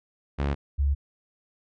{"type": "tone pair in turn", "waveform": ["sawtooth", "sine"], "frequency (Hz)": [70.6, 70.3], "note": ["C#2", "C#2"], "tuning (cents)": [32, 25], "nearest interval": "unison", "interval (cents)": 7, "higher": "first", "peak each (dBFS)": -20, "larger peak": "neither", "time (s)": [[0.38, 0.55], [0.78, 0.95]], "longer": "neither", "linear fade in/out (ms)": 20, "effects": ["low-pass 3000 Hz 12 dB/octave"]}